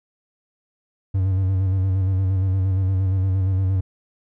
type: tone with vibrato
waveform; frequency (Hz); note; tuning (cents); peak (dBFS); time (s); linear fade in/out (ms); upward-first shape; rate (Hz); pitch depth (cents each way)
triangle; 94.8; F#2; +43; -15; 1.14-3.81; 10; square; 8.6; 34
effects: none